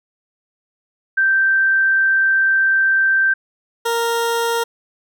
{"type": "tone pair in turn", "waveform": ["sine", "20% pulse"], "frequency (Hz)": [1564, 465], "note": ["G6", "A#4"], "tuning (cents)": [-4, -4], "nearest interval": "octave + major sixth", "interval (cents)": 2100, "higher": "first", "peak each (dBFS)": [-12, -12], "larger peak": "neither", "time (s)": [[1.17, 3.34], [3.85, 4.64]], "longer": "first", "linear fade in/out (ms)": 10, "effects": []}